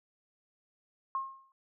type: tone with exponential decay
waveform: sine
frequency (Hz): 1073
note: C6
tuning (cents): +43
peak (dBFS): -28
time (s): 1.15-1.52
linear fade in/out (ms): 1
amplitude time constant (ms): 80
effects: none